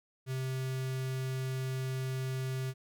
square tone with notch filter, 130.9 Hz, C3, 1 cent sharp, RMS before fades -35 dBFS, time 0.26-2.74 s, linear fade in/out 50 ms, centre 820 Hz, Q 1.4, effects none

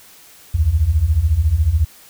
sine beating tone pair, 69.3 / 83.3 Hz, C#2 / E2, 0 / +19 cents, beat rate 14 Hz, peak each -17 / -14 dBFS, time 0.54-1.85 s, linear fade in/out 10 ms, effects white hiss -45 dBFS RMS until 2.09 s

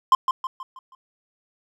triangle tone with echo, 1046.5 Hz, C6, in tune, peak -9 dBFS, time 0.12-0.15 s, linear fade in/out 2 ms, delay 160 ms, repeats 5, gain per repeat -7 dB, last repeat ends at 0.95 s, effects none

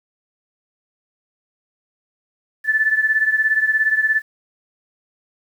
sine beating tone pair, 1746 / 1763 Hz, A6 / A6, -14 / +3 cents, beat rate 17 Hz, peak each -16 / -20 dBFS, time 2.64-4.22 s, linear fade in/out 50 ms, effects 8-bit

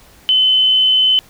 sine tone, 3041 Hz, F#7, 47 cents sharp, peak -9 dBFS, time 0.29-1.19 s, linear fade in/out 0 ms, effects pink hiss -46 dBFS RMS until 1.29 s

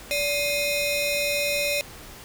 sawtooth ring-modulated tone, 1539 Hz, G6, 32 cents flat, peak -16 dBFS, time 0.11-1.81 s, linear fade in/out 0 ms, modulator 961 Hz, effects pink hiss -43 dBFS RMS until 2.24 s

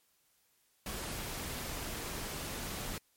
pink noise, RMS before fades -40 dBFS, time 0.86-2.98 s, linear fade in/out 2 ms, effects white hiss -72 dBFS RMS until 3.16 s + MP3 64 kbps

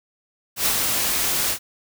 white noise with ADSR envelope, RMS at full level -19 dBFS, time 0.56-1.59 s, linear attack 100 ms, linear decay 63 ms, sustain -3 dB, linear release 83 ms, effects none

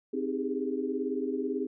sine chord, Ab major seventh, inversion first, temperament equal with one note detuned, 261.6 / 311.1 / 397.2 / 415.3 Hz, C4 / Eb4 / G4 / Ab4, 0 / 0 / +23 / 0 cents, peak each -33 / -36 / -34 / -35 dBFS, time 0.13-1.67 s, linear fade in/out 10 ms, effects none

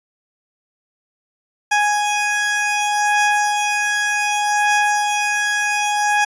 20% pulse beating tone pair, 830.6 / 831.26 Hz, G#5 / G#5, 0 / +1 cents, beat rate 0.66 Hz, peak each -12 / -17 dBFS, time 1.71-6.25 s, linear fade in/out 10 ms, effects resampled to 22050 Hz

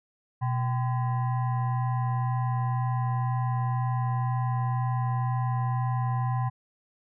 sine tone with frequency modulation, 123.47 Hz, B2, in tune, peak -24 dBFS, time 0.41-6.5 s, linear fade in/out 20 ms, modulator 898 Hz, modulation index 0.61, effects none

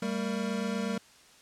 square tone cluster, 196.9 / 225.1 / 464.7 Hz, G3 / A3 / A#4, +8 / +40 / -5 cents, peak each -33 / -35 / -38 dBFS, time 0.02-0.98 s, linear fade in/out 5 ms, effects white hiss -57 dBFS RMS until 1.41 s + low-pass 8000 Hz 12 dB/octave

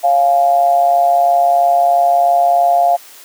sine tone with amplitude modulation, 698.5 Hz, F5, in tune, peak -5 dBFS, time 0.03-2.97 s, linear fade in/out 20 ms, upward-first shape sine, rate 143 Hz, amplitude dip 65%, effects white hiss -39 dBFS RMS until 3.24 s + high-pass 400 Hz 12 dB/octave

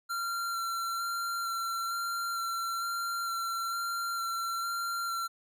square tone with vibrato, 1369 Hz, F6, 35 cents flat, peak -32 dBFS, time 0.09-5.28 s, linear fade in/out 20 ms, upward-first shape square, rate 1.1 Hz, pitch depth 11 cents each way, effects none

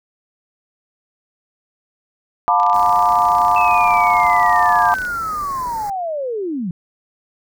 sine chord, B half-diminished seventh, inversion second, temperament just, 711.2 / 889 / 987.8 / 1185.3 Hz, F5 / A5 / B5 / D6, +31 / +18 / 0 / +16 cents, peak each -17 dBFS, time 2.48-4.94 s, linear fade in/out 0 ms
click train, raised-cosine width 0.2 ms, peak -18 dBFS, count 76, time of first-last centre 2.6-5.051 s, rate 30.6 Hz
pink band-stop noise, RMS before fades -36 dBFS, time 2.74-5.9 s, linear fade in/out 2 ms, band 2100 to 4200 Hz, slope 96 dB/octave
sine linear sweep, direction down, 2637 to 160 Hz, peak -20 dBFS, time 3.56-6.71 s, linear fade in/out 2 ms
effects none

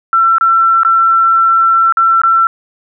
sine tone with dropouts, 1346 Hz, E6, 36 cents sharp, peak -6 dBFS, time 0.13-2.47 s, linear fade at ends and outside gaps 1 ms, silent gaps 0.383-0.41 / 0.833-0.849 / 1.924-1.971 / 2.217-2.235 s, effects none

